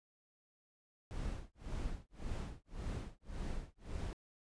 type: noise with tremolo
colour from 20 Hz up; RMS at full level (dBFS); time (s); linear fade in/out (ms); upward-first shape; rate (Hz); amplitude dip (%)
brown; -39; 1.11-4.13; 0; sine; 1.8; 100
effects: resampled to 22050 Hz